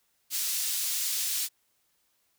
pink high-pass noise, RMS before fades -30 dBFS, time 0.3-1.49 s, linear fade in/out 50 ms, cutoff 4700 Hz, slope 12 dB/octave, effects white hiss -72 dBFS RMS until 2.38 s

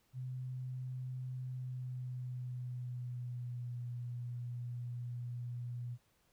sine tone with pitch glide, 127.7 to 121.37 Hz, C3 to B2, -42 to -30 cents, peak -39 dBFS, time 0.13-5.98 s, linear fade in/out 50 ms, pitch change -88 cents, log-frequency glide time 1.46-3.82 s, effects pink hiss -74 dBFS RMS until 6.32 s

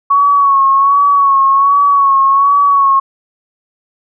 sine tone with vibrato, 1112 Hz, C#6, 5 cents sharp, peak -6 dBFS, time 0.1-3 s, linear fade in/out 10 ms, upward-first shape sine, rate 1.3 Hz, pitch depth 42 cents each way, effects none

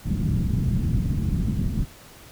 white low-pass noise, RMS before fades -23 dBFS, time 0.04-1.86 s, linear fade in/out 50 ms, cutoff 190 Hz, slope 24 dB/octave, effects pink hiss -47 dBFS RMS until 2.31 s

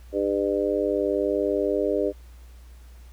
harmonic tone, 100.1 Hz, G2, 37 cents sharp, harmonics 3 / 4 / 5 / 6, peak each -28 / -25 / -27 / -27 dBFS, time 0.12-2.13 s, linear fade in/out 50 ms, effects added 60 Hz sine -43 dBFS peak until 3.12 s + pink hiss -58 dBFS RMS until 3.12 s

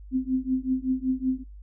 sine tone with tremolo, 259.3 Hz, C4, 15 cents flat, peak -19 dBFS, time 0.11-1.44 s, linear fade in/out 50 ms, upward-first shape triangle, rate 5.3 Hz, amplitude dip 100%, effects noise-tail reverb RT60 0.3 s tail -26 dB re dry + added 50 Hz sine -41 dBFS peak until 1.62 s

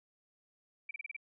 sine tone bursts, 2328 Hz, D7, 16 cents flat, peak -38 dBFS, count 6, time 0.89-1.165 s, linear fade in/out 5 ms, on 20 ms, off 31 ms, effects none

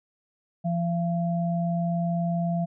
sine tone pair together, 170.5 / 682 Hz, F3 / F5, -41 / -41 cents, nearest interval 2 octaves, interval 2400 cents, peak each -24 / -30 dBFS, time 0.64-2.66 s, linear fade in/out 20 ms, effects none

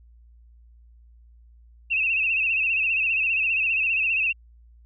sine tone with vibrato, 2637 Hz, E7, in tune, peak -20 dBFS, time 1.9-4.33 s, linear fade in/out 20 ms, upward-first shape sine, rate 15 Hz, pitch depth 77 cents each way, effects added 58 Hz sine -49 dBFS peak until 4.85 s

